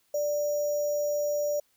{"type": "tone with sample-and-hold", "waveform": "sine", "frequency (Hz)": 587.3, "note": "D5", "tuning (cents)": 0, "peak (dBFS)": -25, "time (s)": [0.14, 1.6], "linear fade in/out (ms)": 5, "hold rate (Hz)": 6300, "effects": ["white hiss -69 dBFS RMS until 1.76 s"]}